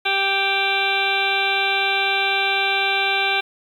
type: harmonic tone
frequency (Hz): 392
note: G4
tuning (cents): 0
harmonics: 1 / 2 / 3 / 4 / 6 / 7 / 8 / 9 / 10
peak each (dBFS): -29 / -24 / -32 / -25 / -22 / -28 / -31 / -27 / -29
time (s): 0.05-3.41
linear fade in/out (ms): 10
effects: 8-bit